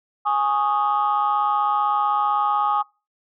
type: chord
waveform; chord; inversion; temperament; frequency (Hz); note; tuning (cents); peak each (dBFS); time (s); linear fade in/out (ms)
sine; Ab suspended fourth; none; equal; 830.6 / 1108.7 / 1244.5; Ab5 / Db6 / Eb6; 0 / 0 / 0; -20 / -24 / -21; 0.25-2.83; 20
effects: noise-tail reverb RT60 0.3 s tail -25 dB re dry + tanh soft clip ceiling -11 dBFS